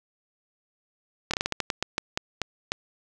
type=slowing click train; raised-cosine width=0.2 ms; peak=-8 dBFS; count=13; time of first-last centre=1.31-2.719 s; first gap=26 ms; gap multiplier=1.25; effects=none